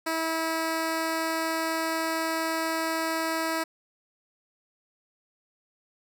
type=tone; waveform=10% pulse; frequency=324.2 Hz; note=E4; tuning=29 cents flat; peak=-18 dBFS; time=0.06-3.64 s; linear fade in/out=10 ms; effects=none